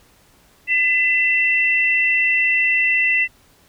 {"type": "tone pair together", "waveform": "sine", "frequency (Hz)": [2011, 2685], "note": ["B6", "E7"], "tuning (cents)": [31, 31], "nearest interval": "perfect fourth", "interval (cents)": 500, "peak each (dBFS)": [-17, -17], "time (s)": [0.67, 3.28], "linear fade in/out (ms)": 50, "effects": ["pink hiss -54 dBFS RMS until 3.68 s"]}